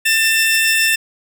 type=tone pair together; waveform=sawtooth; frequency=1787 / 2677 Hz; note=A6 / E7; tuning=+26 / +26 cents; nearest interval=perfect fifth; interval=700 cents; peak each=-12 dBFS; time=0.05-0.96 s; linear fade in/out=10 ms; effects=none